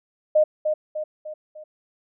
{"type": "tone with echo", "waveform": "sine", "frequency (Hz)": 614, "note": "D#5", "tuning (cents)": -23, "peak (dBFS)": -13, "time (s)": [0.35, 0.44], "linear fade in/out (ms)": 10, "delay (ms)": 300, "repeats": 4, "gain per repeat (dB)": -6, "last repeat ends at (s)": 1.64, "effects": []}